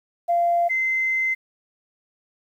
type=tone pair in turn; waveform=sine; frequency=690 / 2068 Hz; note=F5 / C7; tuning=-21 / -21 cents; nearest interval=octave + perfect fifth; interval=1900 cents; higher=second; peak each=-16 / -19 dBFS; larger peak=first; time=0.28-0.69 / 0.69-1.35 s; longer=second; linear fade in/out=20 ms; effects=tanh soft clip ceiling -12 dBFS + 9-bit